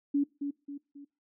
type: tone with echo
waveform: sine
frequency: 284.2 Hz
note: C#4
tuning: 43 cents sharp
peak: -23 dBFS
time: 0.14-0.24 s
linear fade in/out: 10 ms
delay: 270 ms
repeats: 3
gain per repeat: -7 dB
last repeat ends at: 1.05 s
effects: noise-tail reverb RT60 0.3 s tail -22 dB re dry